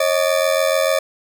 40% pulse ring-modulated tone, 587.3 Hz, D5, in tune, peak -11 dBFS, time 0-0.99 s, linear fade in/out 5 ms, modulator 43.4 Hz, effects none

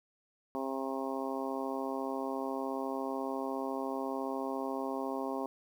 harmonic tone, 134.1 Hz, C3, 43 cents sharp, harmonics 2 / 3 / 4 / 5 / 6 / 7 / 8, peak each -38 / -40 / -41 / -42 / -43 / -43 / -44 dBFS, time 0.55-5.46 s, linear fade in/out 0 ms, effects 10-bit

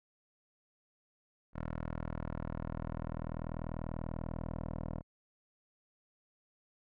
10% pulse tone with low-pass filter sweep, 40.26 Hz, E1, 40 cents flat, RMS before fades -40 dBFS, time 1.53-5.03 s, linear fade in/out 50 ms, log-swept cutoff 1500 to 820 Hz, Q 1.2, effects none

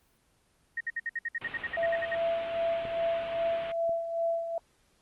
sine tone bursts, 1864.7 Hz, A#6, in tune, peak -29 dBFS, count 15, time 0.77-2.15 s, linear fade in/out 5 ms, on 36 ms, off 60 ms
white low-pass noise, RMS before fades -44 dBFS, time 1.41-3.72 s, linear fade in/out 5 ms, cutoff 3200 Hz, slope 48 dB/octave
sine tone with tremolo, 669 Hz, E5, 25 cents sharp, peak -25 dBFS, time 1.77-4.58 s, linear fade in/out 2 ms, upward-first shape sine, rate 2.5 Hz, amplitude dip 60%
clicks, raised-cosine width 2 ms, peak -28 / -33 dBFS, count 2, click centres 2.853 / 3.894 s
effects pink hiss -68 dBFS RMS until 5.01 s + Opus 24 kbps

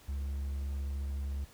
triangle tone, 69.4 Hz, C#2, 3 cents sharp, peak -31 dBFS, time 0.08-1.45 s, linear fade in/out 10 ms, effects pink hiss -58 dBFS RMS until 1.53 s

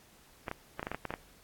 clicks, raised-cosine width 0.5 ms, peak -20 dBFS, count 10, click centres 0.482 / 0.514 / 0.795 / 0.829 / 0.869 / 0.916 / 0.946 / 1.053 / 1.106 / 1.139 s, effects pink hiss -60 dBFS RMS until 1.43 s + AAC 64 kbps

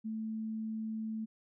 sine tone, 220 Hz, A3, in tune, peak -35 dBFS, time 0.04-1.26 s, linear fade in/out 20 ms, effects none

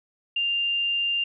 sine tone, 2794 Hz, F7, in tune, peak -22 dBFS, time 0.36-1.24 s, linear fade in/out 5 ms, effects none

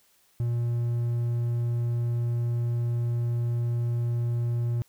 triangle tone, 118.8 Hz, A#2, 33 cents sharp, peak -22 dBFS, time 0.4-4.82 s, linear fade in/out 0 ms, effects white hiss -64 dBFS RMS until 4.88 s

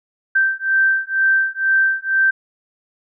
sine beating tone pair, 1561 / 1563.1 Hz, G6 / G6, -8 / -5 cents, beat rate 2.1 Hz, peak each -17 dBFS, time 0.35-2.31 s, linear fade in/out 10 ms, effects none

